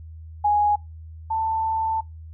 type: tone pair in turn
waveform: sine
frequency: 830.6 / 888.2 Hz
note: G#5 / A5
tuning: 0 / +16 cents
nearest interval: minor second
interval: 116 cents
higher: second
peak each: -16 / -21 dBFS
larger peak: first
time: 0.44-0.76 / 1.3-2.01 s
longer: second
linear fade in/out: 10 ms
effects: noise-tail reverb RT60 0.2 s tail -21 dB re dry + added 80 Hz sine -37 dBFS peak until 2.33 s

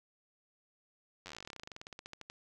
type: slowing click train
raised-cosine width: 0.2 ms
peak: -28 dBFS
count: 30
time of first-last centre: 1.26-2.3 s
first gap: 10 ms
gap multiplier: 1.08
effects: none

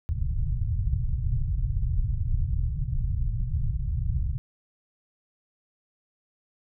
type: low-pass noise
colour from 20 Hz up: pink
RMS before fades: -26 dBFS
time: 0.09-4.38 s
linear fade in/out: 0 ms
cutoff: 140 Hz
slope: 48 dB/octave
effects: none

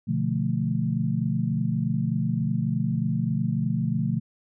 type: chord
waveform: sine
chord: B half-diminished seventh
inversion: none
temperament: equal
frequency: 123.47 / 146.83 / 174.61 / 220 Hz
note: B2 / D3 / F3 / A3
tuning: 0 / 0 / 0 / 0 cents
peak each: -28 dBFS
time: 0.07-4.2 s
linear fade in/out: 20 ms
effects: none

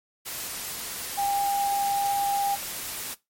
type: tone in noise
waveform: sine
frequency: 801 Hz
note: G5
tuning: 37 cents sharp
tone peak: -23 dBFS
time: 1.17-2.56 s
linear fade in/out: 20 ms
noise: white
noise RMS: -34 dBFS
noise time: 0.25-3.15 s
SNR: +8 dB
effects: noise-tail reverb RT60 0.2 s tail -19 dB re dry + MP3 64 kbps

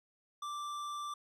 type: tone with tanh clipping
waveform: sine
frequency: 1174.7 Hz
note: D6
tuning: in tune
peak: -40 dBFS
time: 0.42-1.14 s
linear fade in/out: 5 ms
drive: 15 dB
effects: none

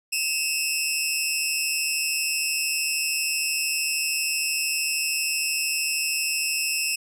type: tone pair together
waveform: 15% pulse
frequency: 2567 / 2720 Hz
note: E7 / F7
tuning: -47 / -46 cents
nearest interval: minor second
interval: 101 cents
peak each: -19 dBFS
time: 0.12-6.96 s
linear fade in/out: 10 ms
effects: none

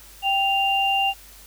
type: tone pair together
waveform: sine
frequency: 784 / 2790 Hz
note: G5 / F7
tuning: 0 / -2 cents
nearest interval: octave + minor seventh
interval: 2198 cents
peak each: -21 dBFS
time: 0.22-1.14 s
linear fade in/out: 50 ms
effects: added 50 Hz sine -49 dBFS peak until 1.46 s + white hiss -47 dBFS RMS until 1.46 s

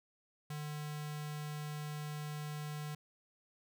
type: tone with notch filter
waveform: square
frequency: 150 Hz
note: D3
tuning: 37 cents sharp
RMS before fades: -42 dBFS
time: 0.5-2.95 s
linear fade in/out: 5 ms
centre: 320 Hz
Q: 0.56
effects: none

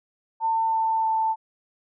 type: tone with pitch steps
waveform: sine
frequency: 898 / 892.3 / 886.7 Hz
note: A5 / A5 / A5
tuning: +35 / +24 / +13 cents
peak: -20 dBFS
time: 0.4-1.36 s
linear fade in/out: 50 ms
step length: 320 ms
effects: none

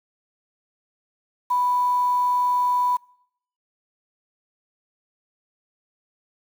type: tone with quantisation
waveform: sine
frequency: 987.8 Hz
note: B5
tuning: in tune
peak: -18 dBFS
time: 1.5-2.97 s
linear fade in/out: 10 ms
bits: 7
effects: noise-tail reverb RT60 0.7 s tail -25 dB re dry

